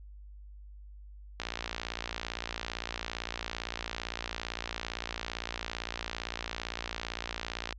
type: click train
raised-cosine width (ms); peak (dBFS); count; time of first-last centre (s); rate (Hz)
0.2; -16; 366; 1.4-7.726; 57.7
effects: added 50 Hz sine -46 dBFS peak until 7.78 s + low-pass 5000 Hz 12 dB/octave

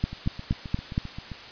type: two click trains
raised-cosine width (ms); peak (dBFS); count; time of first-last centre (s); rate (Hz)
5; -23 / -11; 10 / 5; 0.13-1.317 / 0.04-0.979; 7.58 / 4.26
effects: white hiss -42 dBFS RMS until 1.51 s + resampled to 11025 Hz

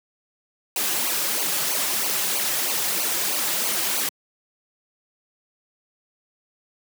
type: noise with flanger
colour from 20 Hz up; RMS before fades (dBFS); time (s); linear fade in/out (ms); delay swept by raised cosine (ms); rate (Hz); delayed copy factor
white; -24; 0.76-4.09; 2; 0.55 to 4.55; 3.1; -0.9
effects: high-pass 200 Hz 12 dB/octave

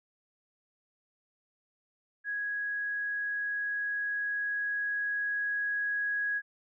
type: tone with level ramp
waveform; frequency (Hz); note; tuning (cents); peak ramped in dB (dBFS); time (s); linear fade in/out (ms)
sine; 1661.2; G#6; 0; -31 to -28; 2.24-6.42; 50
effects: none

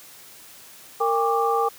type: tone cluster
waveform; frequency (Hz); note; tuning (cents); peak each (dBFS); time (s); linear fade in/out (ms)
sine; 460.4 / 804 / 1123 / 1183; A#4 / G5 / C#6 / D6; -22 / +44 / +22 / +12; -23 / -23 / -31 / -24; 1-1.69; 10
effects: white hiss -46 dBFS RMS until 1.78 s + high-pass 80 Hz 12 dB/octave

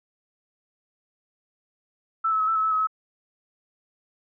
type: tone with pitch steps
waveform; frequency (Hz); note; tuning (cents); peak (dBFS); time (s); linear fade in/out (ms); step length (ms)
sine; 1322 / 1298 / 1281 / 1325 / 1291 / 1306 / 1275 / 1289; E6 / E6 / E6 / E6 / E6 / E6 / D#6 / E6; +5 / -27 / -50 / +9 / -37 / -17 / +42 / -39; -20; 2.24-2.872; 10; 79
effects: none

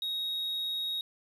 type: tone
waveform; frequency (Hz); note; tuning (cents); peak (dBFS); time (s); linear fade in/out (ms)
sine; 3771; A#7; +19; -28; 0.02-1.01; 2
effects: tanh soft clip ceiling -30 dBFS + 10-bit

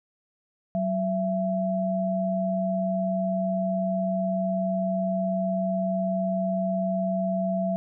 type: tone pair together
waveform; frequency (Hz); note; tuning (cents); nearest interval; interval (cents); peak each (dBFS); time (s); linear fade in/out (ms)
sine; 187.73 / 669; F#3 / E5; +25 / +25; octave + minor seventh; 2200; -26; 0.75-7.76; 0
effects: none

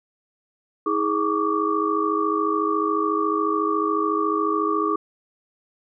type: tone cluster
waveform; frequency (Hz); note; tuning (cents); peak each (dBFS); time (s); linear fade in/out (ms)
sine; 320.3 / 416.3 / 1132 / 1186; E4 / G#4 / C#6 / D6; -50 / +4 / +36 / +17; -25; 0.86-4.96; 5
effects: none

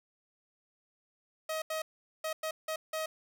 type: tone bursts at uneven times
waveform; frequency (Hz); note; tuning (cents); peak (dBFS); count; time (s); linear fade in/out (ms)
sawtooth; 632; D#5; +27; -29; 6; 1.49-1.62 / 1.7-1.82 / 2.24-2.33 / 2.43-2.51 / 2.68-2.76 / 2.93-3.06; 5
effects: none

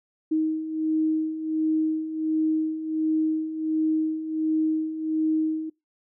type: beating tone pair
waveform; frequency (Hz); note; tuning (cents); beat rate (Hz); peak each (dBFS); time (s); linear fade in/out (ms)
sine; 313.5 / 314.9; D#4 / D#4; +13 / +21; 1.4; -29 / -23; 0.31-5.7; 10
effects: noise-tail reverb RT60 0.2 s tail -23 dB re dry

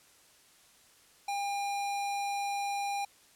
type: tone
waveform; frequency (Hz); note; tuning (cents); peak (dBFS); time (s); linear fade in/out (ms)
square; 804; G5; +44; -32; 1.28-3.05; 5
effects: white hiss -61 dBFS RMS until 3.35 s + low-pass 11000 Hz 12 dB/octave

